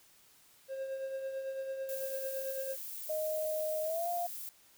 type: tone with tremolo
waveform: triangle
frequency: 535 Hz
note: C5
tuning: 38 cents sharp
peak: -32 dBFS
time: 0.68-2.77 s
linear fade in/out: 50 ms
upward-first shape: triangle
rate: 9 Hz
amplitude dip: 50%
type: noise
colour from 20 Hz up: violet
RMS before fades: -43 dBFS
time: 1.89-4.49 s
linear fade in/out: 0 ms
type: tone with pitch glide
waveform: sine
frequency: 622.3 to 698.5 Hz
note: D#5 to F5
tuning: 0 to 0 cents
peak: -32 dBFS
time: 3.09-4.27 s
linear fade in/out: 10 ms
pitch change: +200 cents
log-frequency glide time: 3.84-4.08 s
effects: white hiss -63 dBFS RMS until 4.77 s